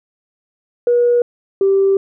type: tone pair in turn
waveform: sine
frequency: 481.9 / 390.4 Hz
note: B4 / G4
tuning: -43 / -7 cents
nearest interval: major third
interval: 364 cents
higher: first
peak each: -9 dBFS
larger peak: neither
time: 0.87-1.22 / 1.61-1.97 s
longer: second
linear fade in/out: 2 ms
effects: tanh soft clip ceiling -5 dBFS